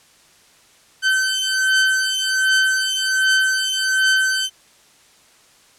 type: beating tone pair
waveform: sawtooth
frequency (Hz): 1536 / 1537.3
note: G6 / G6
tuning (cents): -36 / -34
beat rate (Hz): 1.3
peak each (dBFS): -15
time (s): 1.02-4.5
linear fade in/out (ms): 50
effects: white hiss -52 dBFS RMS until 5.78 s + low-pass 9000 Hz 12 dB/octave